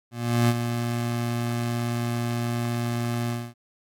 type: tone with ADSR envelope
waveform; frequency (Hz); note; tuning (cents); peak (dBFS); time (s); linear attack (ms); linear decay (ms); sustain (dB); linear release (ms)
25% pulse; 118.8; A#2; +33; -13; 0.11-3.54; 380; 41; -8; 250
effects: AAC 64 kbps